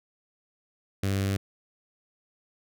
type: tone with notch filter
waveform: sawtooth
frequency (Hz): 98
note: G2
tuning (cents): 0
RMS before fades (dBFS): -27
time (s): 1.03-1.37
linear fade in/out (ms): 5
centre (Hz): 910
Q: 1.3
effects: none